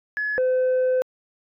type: tone pair in turn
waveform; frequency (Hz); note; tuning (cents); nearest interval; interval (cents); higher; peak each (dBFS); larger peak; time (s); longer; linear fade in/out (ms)
sine; 1700 / 511.3; G#6 / C5; +40 / -40; octave + major sixth; 2080; first; -22 / -15; second; 0.17-0.38 / 0.38-1.02; second; 0
effects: tanh soft clip ceiling -17 dBFS